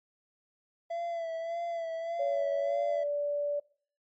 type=tone with vibrato; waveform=triangle; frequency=670 Hz; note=E5; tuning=28 cents sharp; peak=-30 dBFS; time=0.9-3.04 s; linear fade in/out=10 ms; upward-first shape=sine; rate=1.7 Hz; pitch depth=40 cents each way
type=tone with pitch glide; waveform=sine; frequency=564 to 580.5 Hz; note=C#5 to D5; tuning=+30 to -20 cents; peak=-28 dBFS; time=2.19-3.6 s; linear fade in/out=10 ms; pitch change=+50 cents; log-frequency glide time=2.67-2.9 s
effects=noise-tail reverb RT60 0.5 s tail -22 dB re dry + MP3 32 kbps